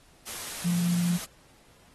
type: tone in noise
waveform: sine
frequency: 174.61 Hz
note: F3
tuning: in tune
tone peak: -23 dBFS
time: 0.64-1.18 s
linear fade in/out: 20 ms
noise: white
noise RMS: -37 dBFS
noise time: 0.26-1.26 s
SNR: +11 dB
effects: pink hiss -59 dBFS RMS until 1.94 s + AAC 32 kbps